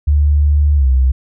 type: tone with pitch glide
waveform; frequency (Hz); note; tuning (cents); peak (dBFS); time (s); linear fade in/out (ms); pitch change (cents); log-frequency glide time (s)
sine; 73.3 to 64.93; D2 to C2; -3 to -13; -8; 0.07-1.12; 10; -210; 0.76-0.87
effects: none